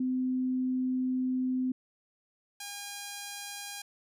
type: tone pair in turn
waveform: sine / 5% pulse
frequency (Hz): 256.1 / 811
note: C4 / G#5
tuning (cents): -37 / -41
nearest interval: octave + minor sixth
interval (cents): 1996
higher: second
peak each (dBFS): -27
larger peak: neither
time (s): 0-1.72 / 2.6-3.82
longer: first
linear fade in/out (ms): 5
effects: none